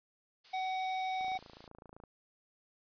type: noise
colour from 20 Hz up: blue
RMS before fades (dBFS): -50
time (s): 0.44-1.68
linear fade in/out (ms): 10
type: tone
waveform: square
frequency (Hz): 752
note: F#5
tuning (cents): +28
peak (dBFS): -34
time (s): 0.53-1.38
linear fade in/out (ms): 10
type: click train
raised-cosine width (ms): 1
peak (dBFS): -38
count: 24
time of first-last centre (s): 1.21-2.037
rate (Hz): 27.8
effects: resampled to 11025 Hz